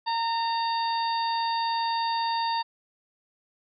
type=harmonic tone with a mistuned harmonic; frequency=921 Hz; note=A#5; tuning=21 cents flat; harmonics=1 / 2 / 3 / 4 / 5; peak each=-25 / -38 / -41 / -37 / -35 dBFS; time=0.06-2.63 s; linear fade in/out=20 ms; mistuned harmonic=2; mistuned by=-22 cents; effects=none